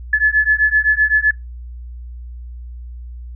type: beating tone pair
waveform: sine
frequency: 1717 / 1724.8 Hz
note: A6 / A6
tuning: -43 / -35 cents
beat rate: 7.8 Hz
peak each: -14 dBFS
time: 0.13-1.31 s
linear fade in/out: 5 ms
effects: noise-tail reverb RT60 0.2 s tail -24 dB re dry + added 60 Hz sine -29 dBFS peak until 3.35 s